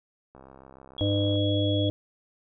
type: click train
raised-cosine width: 1 ms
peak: -34 dBFS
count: 68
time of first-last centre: 0.35-1.356 s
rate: 66.6 Hz
type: tone with pitch glide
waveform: sine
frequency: 3322 to 3343 Hz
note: G#7 to G#7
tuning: 0 to +11 cents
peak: -32 dBFS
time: 0.98-1.89 s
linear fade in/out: 2 ms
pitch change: +11 cents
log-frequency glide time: 1.13-1.54 s
type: harmonic tone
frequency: 101 Hz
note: G#2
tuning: 48 cents flat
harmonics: 1 / 3 / 5 / 6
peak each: -25 / -27 / -32 / -31 dBFS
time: 1.01-1.9 s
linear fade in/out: 0 ms
effects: none